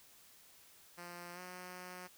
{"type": "tone with pitch glide", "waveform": "5% pulse", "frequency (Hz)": [174.61, 181.19], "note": ["F3", "F#3"], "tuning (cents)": [0, -36], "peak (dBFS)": -36, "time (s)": [0.97, 2.08], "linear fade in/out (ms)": 20, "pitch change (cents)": 64, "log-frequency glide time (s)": [1.34, 1.39], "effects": ["white hiss -62 dBFS RMS until 2.17 s"]}